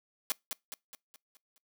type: noise with echo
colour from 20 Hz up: white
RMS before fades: -30 dBFS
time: 0.3-0.32 s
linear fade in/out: 0 ms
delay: 210 ms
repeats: 6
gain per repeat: -6 dB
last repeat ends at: 1.58 s
effects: noise-tail reverb RT60 0.2 s tail -25 dB re dry + high-pass 200 Hz 12 dB/octave